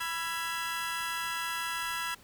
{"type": "chord", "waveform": "25% pulse", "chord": "E major", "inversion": "second", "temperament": "equal with one note detuned", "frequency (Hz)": [987.8, 1343.1, 1661.2], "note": ["B5", "E6", "G#6"], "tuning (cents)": [0, 32, 0], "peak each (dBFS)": -33, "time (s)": [0, 2.15], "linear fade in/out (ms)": 10, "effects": ["pink hiss -57 dBFS RMS until 2.23 s"]}